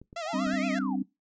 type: clicks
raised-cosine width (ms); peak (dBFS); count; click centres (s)
3; -34; 4; 0.016 / 0.129 / 0.468 / 0.537
type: tone with vibrato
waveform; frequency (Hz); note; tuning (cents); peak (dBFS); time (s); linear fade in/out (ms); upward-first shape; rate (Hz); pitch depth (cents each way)
sawtooth; 652; E5; -19; -29; 0.16-0.79; 5; sine; 8.5; 100
type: exponential two-way sweep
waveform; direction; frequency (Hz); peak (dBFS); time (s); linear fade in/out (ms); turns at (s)
sine; up then down; 698.5 to 2637 to 698.5; -36; 0.25-0.96; 10; 0.67
type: chord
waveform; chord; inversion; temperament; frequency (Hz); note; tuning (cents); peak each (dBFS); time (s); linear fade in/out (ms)
sine; G suspended fourth; none; equal; 196 / 261.6 / 293.7; G3 / C4 / D4; 0 / 0 / 0; -32 / -29 / -34; 0.33-1.03; 10
effects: noise-tail reverb RT60 0.2 s tail -20 dB re dry + resampled to 16000 Hz